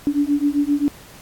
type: beating tone pair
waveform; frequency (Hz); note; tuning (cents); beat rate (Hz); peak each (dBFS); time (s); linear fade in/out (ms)
sine; 285 / 292.6; C#4 / D4; +48 / -6; 7.6; -19 / -19; 0.07-0.88; 0
effects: pink hiss -44 dBFS RMS until 1.21 s + AAC 64 kbps